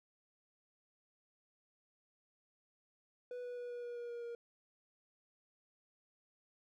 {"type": "tone with pitch steps", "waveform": "triangle", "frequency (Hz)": [492.9, 489.8, 486.7, 483.6, 480.5, 477.5, 474.5, 471.5], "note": ["B4", "B4", "B4", "B4", "B4", "A#4", "A#4", "A#4"], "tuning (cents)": [-3, -14, -25, -36, -48, 42, 31, 20], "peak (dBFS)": -40, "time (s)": [3.31, 4.35], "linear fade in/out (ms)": 2, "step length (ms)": 130, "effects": []}